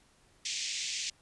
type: band-pass noise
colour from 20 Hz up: white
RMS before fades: -36 dBFS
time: 0.45-1.1 s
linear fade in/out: 5 ms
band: 2100 to 7300 Hz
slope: 48 dB/octave
effects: pink hiss -65 dBFS RMS until 1.21 s + resampled to 24000 Hz